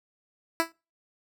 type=tone with exponential decay; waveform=10% pulse; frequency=330 Hz; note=E4; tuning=2 cents sharp; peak=-11 dBFS; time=0.6-0.72 s; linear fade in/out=0 ms; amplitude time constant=24 ms; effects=noise-tail reverb RT60 0.3 s tail -25 dB re dry